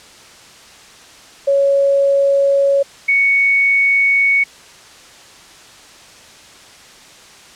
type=tone pair in turn; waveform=sine; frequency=556 / 2224 Hz; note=C#5 / C#7; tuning=+5 / +5 cents; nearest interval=2 octaves; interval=2400 cents; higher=second; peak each=-10 dBFS; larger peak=neither; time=1.47-2.83 / 3.08-4.44 s; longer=neither; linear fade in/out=10 ms; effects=white hiss -41 dBFS RMS until 7.55 s + low-pass 7000 Hz 12 dB/octave